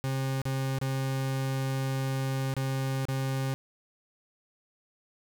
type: tone with dropouts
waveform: 40% pulse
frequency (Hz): 133.8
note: C3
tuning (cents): +39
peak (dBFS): -27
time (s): 0.04-3.54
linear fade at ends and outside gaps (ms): 0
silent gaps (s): 0.417-0.454 / 0.787-0.814 / 2.539-2.566 / 3.053-3.085
effects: none